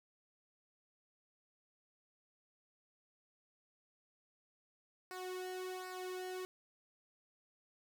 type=tone with flanger; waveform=sawtooth; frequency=368.7 Hz; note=F#4; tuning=6 cents flat; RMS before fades=-44 dBFS; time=5.11-6.45 s; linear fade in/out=0 ms; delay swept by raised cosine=0.3 to 1.9 ms; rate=1.3 Hz; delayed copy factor=-0.75; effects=none